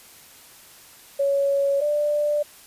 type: tone pair in turn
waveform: sine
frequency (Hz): 558 / 591.2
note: C#5 / D5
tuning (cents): +11 / +11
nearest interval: minor second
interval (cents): 100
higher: second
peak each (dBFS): -18 / -19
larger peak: first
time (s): 1.19-1.81 / 1.81-2.43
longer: neither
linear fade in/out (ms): 10
effects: white hiss -48 dBFS RMS until 2.66 s + resampled to 32000 Hz